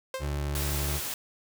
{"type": "tone with exponential decay", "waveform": "sawtooth", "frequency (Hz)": 525, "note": "C5", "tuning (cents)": 6, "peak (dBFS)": -25, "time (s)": [0.14, 0.39], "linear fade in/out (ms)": 2, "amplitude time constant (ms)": 54}
{"type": "tone", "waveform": "30% pulse", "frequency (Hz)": 72.1, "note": "D2", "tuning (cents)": -31, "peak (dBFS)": -26, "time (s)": [0.19, 1.01], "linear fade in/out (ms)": 50}
{"type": "noise", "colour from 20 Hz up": "white", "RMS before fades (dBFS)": -34, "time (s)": [0.55, 1.14], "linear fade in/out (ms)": 2}
{"effects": []}